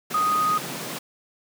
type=high-pass noise; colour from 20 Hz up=pink; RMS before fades=-33 dBFS; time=0.1-0.99 s; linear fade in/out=10 ms; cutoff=130 Hz; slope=96 dB/octave
type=tone; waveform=sine; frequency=1244.5 Hz; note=D#6; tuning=in tune; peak=-19 dBFS; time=0.14-0.58 s; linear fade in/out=5 ms
effects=none